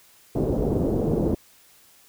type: low-pass noise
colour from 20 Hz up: white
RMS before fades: -23 dBFS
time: 0.35-1.35 s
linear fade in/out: 10 ms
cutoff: 480 Hz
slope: 24 dB/octave
effects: white hiss -55 dBFS RMS until 2.08 s